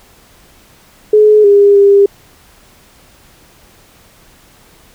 sine tone with pitch steps, 424.9 / 404.3 / 400.2 Hz, G#4 / G#4 / G4, +40 / -46 / +36 cents, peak -3 dBFS, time 1.13-2.06 s, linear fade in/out 5 ms, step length 310 ms, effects pink hiss -45 dBFS RMS until 4.94 s

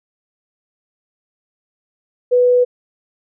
sine tone, 493.9 Hz, B4, in tune, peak -9 dBFS, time 2.31-2.65 s, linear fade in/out 20 ms, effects none

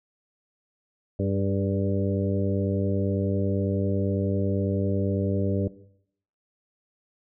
harmonic tone with a mistuned harmonic, 98 Hz, G2, in tune, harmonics 1 / 2 / 3 / 4 / 5 / 6, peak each -26 / -29 / -31 / -32 / -33 / -34 dBFS, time 1.19-5.68 s, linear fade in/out 5 ms, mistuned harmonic 4, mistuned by +35 cents, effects noise-tail reverb RT60 0.7 s tail -17 dB re dry

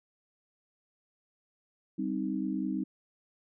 sine chord, C minor, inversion second, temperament equal, 196 / 261.6 / 311.1 Hz, G3 / C4 / Eb4, 0 / 0 / 0 cents, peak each -34 dBFS, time 1.98-2.84 s, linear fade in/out 10 ms, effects none

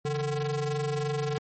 square ring-modulated tone, 151.8 Hz, D#3, 42 cents flat, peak -25 dBFS, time 0.05-1.38 s, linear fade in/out 0 ms, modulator 292 Hz, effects MP3 32 kbps

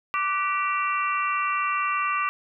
harmonic tone with a mistuned harmonic, 389.8 Hz, G4, 10 cents flat, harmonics 3 / 4 / 5 / 6 / 7, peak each -24 / -34 / -33 / -33 / -31 dBFS, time 0.14-2.29 s, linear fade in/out 0 ms, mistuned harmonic 4, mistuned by -74 cents, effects none

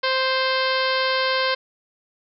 harmonic tone, 523.3 Hz, C5, in tune, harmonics 1 / 2 / 3 / 4 / 5 / 6 / 7 / 8 / 9 / 10, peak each -24 / -25 / -26 / -29 / -32 / -30 / -33 / -30 / -32 / -37 dBFS, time 0.03-1.55 s, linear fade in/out 10 ms, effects none

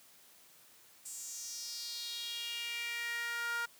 sawtooth tone with high-pass filter sweep, 470.6 Hz, A#4, 16 cents sharp, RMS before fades -40 dBFS, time 1.05-3.66 s, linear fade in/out 10 ms, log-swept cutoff 8000 to 1300 Hz, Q 4, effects white hiss -61 dBFS RMS until 3.79 s + high-pass 100 Hz 12 dB/octave

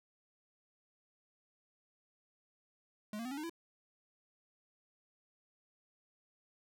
square tone with pitch steps, 211 / 231.4 / 253.8 / 278.4 / 305.4 / 334.9 Hz, G#3 / A#3 / B3 / C#4 / D#4 / E4, +28 / -13 / +47 / +8 / -32 / +27 cents, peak -40 dBFS, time 3.13-3.496 s, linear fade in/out 2 ms, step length 61 ms, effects none

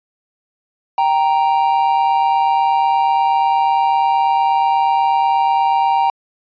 triangle tone pair together, 784 / 932.3 Hz, G5 / A#5, 0 / 0 cents, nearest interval minor third, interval 300 cents, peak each -13 dBFS, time 0.98-6.1 s, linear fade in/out 2 ms, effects resampled to 11025 Hz

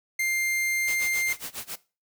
45% pulse tone, 2100 Hz, C7, 6 cents sharp, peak -24 dBFS, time 0.19-1.33 s, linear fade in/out 5 ms
white noise with tremolo, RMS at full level -34 dBFS, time 0.87-1.76 s, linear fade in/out 10 ms, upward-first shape sine, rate 7.3 Hz, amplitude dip 95%
effects noise-tail reverb RT60 0.3 s tail -19 dB re dry

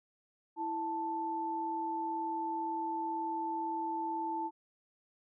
sine tone pair together, 329.5 / 881 Hz, E4 / A5, -1 / +2 cents, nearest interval octave + perfect fourth, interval 1703 cents, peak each -39 / -34 dBFS, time 0.56-4.51 s, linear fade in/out 50 ms, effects none

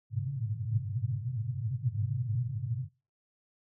pink band-pass noise, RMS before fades -33 dBFS, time 0.1-2.89 s, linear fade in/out 50 ms, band 100 to 140 Hz, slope 96 dB/octave, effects noise-tail reverb RT60 0.3 s tail -21 dB re dry

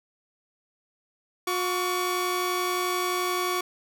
sawtooth tone pair together, 359.5 / 1130 Hz, F#4 / C#6, -50 / +33 cents, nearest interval octave + minor sixth, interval 1983 cents, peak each -24 / -24 dBFS, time 1.47-3.61 s, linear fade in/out 5 ms, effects none

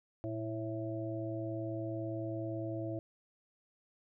harmonic tone with a mistuned harmonic, 110 Hz, A2, in tune, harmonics 1 / 3 / 5 / 6, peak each -40 / -39 / -45 / -43 dBFS, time 0.24-2.99 s, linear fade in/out 0 ms, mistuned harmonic 1, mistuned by +73 cents, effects none

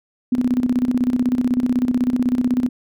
sine tone with tremolo, 248.8 Hz, B3, 13 cents sharp, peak -13 dBFS, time 0.32-2.69 s, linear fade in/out 5 ms, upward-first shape square, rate 16 Hz, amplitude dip 70%, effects none

